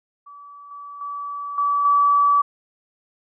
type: tone with level steps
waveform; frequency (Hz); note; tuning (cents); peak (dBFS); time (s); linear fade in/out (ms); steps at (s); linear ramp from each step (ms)
sine; 1149; D6; -38; -39 / -34 / -27 / -17 / -13; 0.26-2.42; 10; 0.71 / 1.01 / 1.58 / 1.85; 2
effects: none